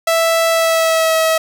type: tone with pitch glide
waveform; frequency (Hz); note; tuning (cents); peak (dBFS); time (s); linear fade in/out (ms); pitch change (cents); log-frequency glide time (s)
sawtooth; 659.3 to 643.9; E5 to E5; 0 to -41; -8; 0.07-1.38; 5; -41; 0.5-1.16
effects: none